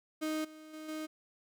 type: tone with level steps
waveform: 35% pulse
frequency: 311.2 Hz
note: D#4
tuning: in tune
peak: -31 / -48 / -42 / -36 dBFS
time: 0.21-1.07 s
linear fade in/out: 20 ms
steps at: 0.44 / 0.73 / 0.88 s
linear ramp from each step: 10 ms
effects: none